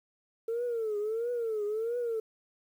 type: tone with vibrato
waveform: sine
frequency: 448.5 Hz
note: A4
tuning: 33 cents sharp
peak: -28 dBFS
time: 0.48-2.2 s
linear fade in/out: 5 ms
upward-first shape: triangle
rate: 1.5 Hz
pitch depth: 160 cents each way
effects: tanh soft clip ceiling -26 dBFS + 10-bit